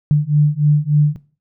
sine beating tone pair, 146.83 / 150.23 Hz, D3 / D3, 0 / +40 cents, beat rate 3.4 Hz, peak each -14 dBFS, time 0.11-1.16 s, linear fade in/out 0 ms, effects noise-tail reverb RT60 0.4 s tail -18 dB re dry

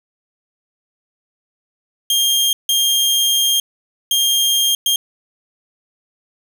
sawtooth tone bursts at uneven times, 3213 Hz, G7, 42 cents sharp, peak -10 dBFS, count 4, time 2.1-2.53 / 2.69-3.6 / 4.11-4.75 / 4.86-4.96 s, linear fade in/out 2 ms, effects none

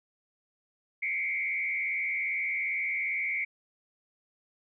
sine tone with frequency modulation, 2200 Hz, C#7, 14 cents flat, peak -28 dBFS, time 1.02-3.45 s, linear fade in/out 10 ms, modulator 82.5 Hz, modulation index 1.6, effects none

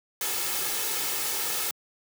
white noise with comb filter, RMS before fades -29 dBFS, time 0.21-1.71 s, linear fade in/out 2 ms, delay 2.3 ms, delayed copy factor +0.6, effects high-pass 150 Hz 12 dB/octave

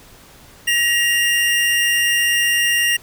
square tone pair together, 1900.4 / 2792 Hz, A#6 / F7, +33 / -1 cents, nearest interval perfect fifth, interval 666 cents, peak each -18 dBFS, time 0.67-2.97 s, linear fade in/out 10 ms, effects pink hiss -45 dBFS RMS until 3.02 s

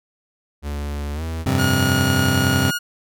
45% pulse tone with pitch glide, 72.4 to 81.27 Hz, D2 to E2, -24 to -24 cents, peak -24 dBFS, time 0.62-1.46 s, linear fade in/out 50 ms, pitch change +200 cents, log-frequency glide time 1.14-1.22 s
25% pulse chord, F suspended second, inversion none, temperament just, 87.31 / 98.22 / 130.96 Hz, F2 / G2 / C3, 0 / +4 / +2 cents, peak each -20 / -18 / -16 dBFS, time 1.46-2.71 s, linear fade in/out 5 ms
sawtooth tone, 1437 Hz, F6, 49 cents sharp, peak -18 dBFS, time 1.58-2.79 s, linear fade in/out 20 ms
effects none

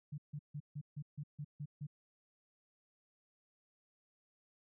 sine tone bursts, 146.83 Hz, D3, in tune, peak -40 dBFS, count 9, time 0.12-1.869 s, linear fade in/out 10 ms, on 61 ms, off 150 ms, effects none

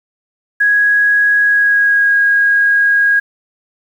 sine tone with pitch glide, 1661.2 to 1639.3 Hz, G#6 to G#6, 0 to -23 cents, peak -8 dBFS, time 0.6-3.2 s, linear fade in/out 10 ms, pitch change -23 cents, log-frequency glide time 1.4-2.13 s, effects 7-bit

